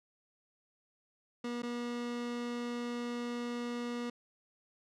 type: tone with dropouts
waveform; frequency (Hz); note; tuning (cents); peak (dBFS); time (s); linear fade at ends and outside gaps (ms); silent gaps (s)
30% pulse; 240.3; B3; -47; -33; 1.44-4.1; 5; 1.621-1.631
effects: low-pass 6000 Hz 12 dB/octave

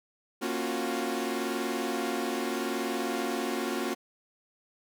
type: chord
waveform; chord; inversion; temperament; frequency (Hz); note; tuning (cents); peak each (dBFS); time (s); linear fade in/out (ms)
sawtooth; Gb major seventh; first; equal with one note detuned; 233.1 / 273.7 / 349.2 / 370; Bb3 / Db4 / F4 / Gb4; 0 / -22 / 0 / 0; -31; 0.41-3.95; 20
effects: none

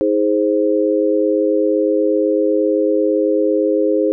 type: chord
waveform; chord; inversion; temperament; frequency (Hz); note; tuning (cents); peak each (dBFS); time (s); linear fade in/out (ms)
sine; Ab major; second; equal with one note detuned; 317.5 / 415.3 / 523.3; Eb4 / Ab4 / C5; +35 / 0 / 0; -17; 0.01-4.12; 0
effects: none

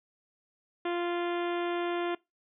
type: harmonic tone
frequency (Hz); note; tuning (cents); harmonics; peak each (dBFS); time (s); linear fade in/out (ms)
347.9; F4; -7; 1 / 2 / 3 / 4 / 5 / 6 / 7 / 8 / 9 / 10; -30 / -36 / -40 / -42 / -44 / -46 / -47 / -48 / -49 / -50; 0.85-2.15; 5
effects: noise-tail reverb RT60 0.2 s tail -22 dB re dry

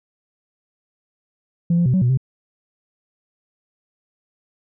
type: tone with pitch steps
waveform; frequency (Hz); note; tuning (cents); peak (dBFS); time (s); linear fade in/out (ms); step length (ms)
sine; 170.6 / 172.8 / 126.2 / 187.1 / 122.4 / 131.3; F3 / F3 / B2 / F#3 / B2 / C3; -40 / -18 / +38 / +20 / -15 / +6; -12; 1.7-2.174; 5; 79
effects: tanh soft clip ceiling -11 dBFS

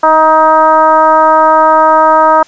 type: tone with frequency modulation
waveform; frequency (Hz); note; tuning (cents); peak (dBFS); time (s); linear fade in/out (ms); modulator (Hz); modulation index
sine; 945; A#5; +23; -3; 0.03-2.43; 5; 316; 1.2
effects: white hiss -42 dBFS RMS until 2.47 s + resampled to 16000 Hz

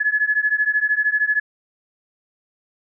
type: beating tone pair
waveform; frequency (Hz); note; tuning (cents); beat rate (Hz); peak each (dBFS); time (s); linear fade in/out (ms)
sine; 1700 / 1713; G#6 / A6; +40 / -47; 13; -19 / -20; 0-1.4; 10
effects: none

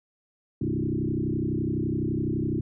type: tone with frequency modulation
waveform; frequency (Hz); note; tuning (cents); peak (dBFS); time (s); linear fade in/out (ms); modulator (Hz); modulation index
sine; 222.9; A3; +23; -24; 0.61-2.61; 5; 31.9; 4.2
effects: none

